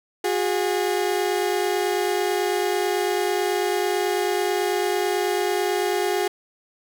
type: tone pair together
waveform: 30% pulse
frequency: 361.5 / 410.6 Hz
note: F#4 / G#4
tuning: -40 / -20 cents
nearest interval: major second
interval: 220 cents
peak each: -21 dBFS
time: 0.24-6.28 s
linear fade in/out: 5 ms
effects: none